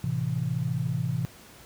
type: chord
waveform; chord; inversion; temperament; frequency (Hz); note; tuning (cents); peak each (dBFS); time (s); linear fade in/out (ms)
sine; A minor; none; equal; 110 / 130.81 / 164.81; A2 / C3 / E3; 0 / 0 / 0; -32 / -28 / -30; 0.04-1.25; 0
effects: pink hiss -50 dBFS RMS until 1.65 s + high-pass 60 Hz 12 dB/octave